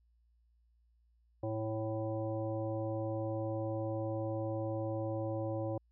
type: harmonic tone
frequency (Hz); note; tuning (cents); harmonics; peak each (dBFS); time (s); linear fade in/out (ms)
110; A2; 0; 1 / 3 / 5 / 7 / 9; -38 / -39 / -38 / -46 / -52; 1.43-5.78; 5
effects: added 58 Hz sine -67 dBFS peak until 5.91 s